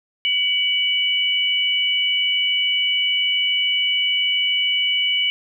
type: tone pair together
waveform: sine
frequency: 2273 / 2960 Hz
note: C#7 / F#7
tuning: +43 / 0 cents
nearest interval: perfect fourth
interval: 457 cents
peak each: -22 / -18 dBFS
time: 0.25-5.3 s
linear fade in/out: 0 ms
effects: none